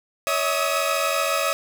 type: tone cluster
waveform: sawtooth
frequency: 561 / 647 / 1231 / 1287 / 2522 Hz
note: C#5 / E5 / D#6 / E6 / D#7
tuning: +21 / -32 / -19 / -42 / +23 cents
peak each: -22 / -22 / -26 / -23 / -28 dBFS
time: 0.27-1.53 s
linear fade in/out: 0 ms
effects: none